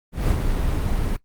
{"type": "noise with ADSR envelope", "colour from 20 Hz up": "brown", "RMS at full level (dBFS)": -17, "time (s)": [0.12, 1.17], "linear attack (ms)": 180, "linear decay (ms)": 55, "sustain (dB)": -5, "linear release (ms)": 15, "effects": ["noise-tail reverb RT60 0.1 s tail -18 dB re dry", "Opus 32 kbps"]}